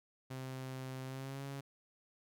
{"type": "tone with pitch glide", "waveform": "sawtooth", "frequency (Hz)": [130.81, 138.19], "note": ["C3", "C#3"], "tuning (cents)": [0, -5], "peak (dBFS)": -38, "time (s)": [0.3, 1.61], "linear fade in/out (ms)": 10, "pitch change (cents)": 95, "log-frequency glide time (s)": [1.05, 1.44], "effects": []}